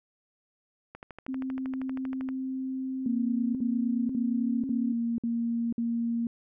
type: click train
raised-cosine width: 0.5 ms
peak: -27 dBFS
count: 18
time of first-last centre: 0.95-2.289 s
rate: 12.7 Hz
type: tone with pitch glide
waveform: sine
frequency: 262.2 to 268.2 Hz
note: C4 to C4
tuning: +4 to +43 cents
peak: -30 dBFS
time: 1.28-4.93 s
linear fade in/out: 10 ms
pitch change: +39 cents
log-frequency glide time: 4.34-4.45 s
type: tone bursts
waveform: sine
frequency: 233.1 Hz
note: A#3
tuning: in tune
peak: -26 dBFS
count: 6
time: 3.06-6.27 s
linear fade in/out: 2 ms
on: 490 ms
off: 54 ms
effects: none